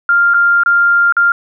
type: tone with dropouts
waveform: sine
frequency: 1396.9 Hz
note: F6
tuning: in tune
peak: -7 dBFS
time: 0.09-1.32 s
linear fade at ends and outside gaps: 2 ms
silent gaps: 0.338-0.343 / 0.635-0.66 / 1.124-1.167 s
effects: none